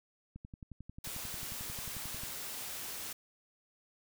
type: click train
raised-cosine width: 5 ms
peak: -34 dBFS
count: 22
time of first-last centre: 0.36-2.235 s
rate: 11.2 Hz
type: noise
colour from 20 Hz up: white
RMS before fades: -42 dBFS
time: 1.04-3.13 s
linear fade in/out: 5 ms
effects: none